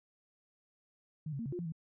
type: tone with pitch steps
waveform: sine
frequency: 155.3 / 137.8 / 230.4 / 137.8 / 354.9 / 172.2 / 161.1 Hz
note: D#3 / C#3 / A#3 / C#3 / F4 / F3 / E3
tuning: -3 / -10 / -20 / -10 / +28 / -24 / -39 cents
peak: -36 dBFS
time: 1.26-1.722 s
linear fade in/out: 5 ms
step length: 66 ms
effects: none